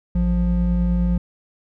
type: tone pair together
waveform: triangle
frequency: 55.63 / 176.6 Hz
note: A1 / F3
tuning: +20 / +20 cents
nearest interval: octave + minor sixth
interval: 2000 cents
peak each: -17 dBFS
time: 0.15-1.18 s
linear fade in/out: 5 ms
effects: none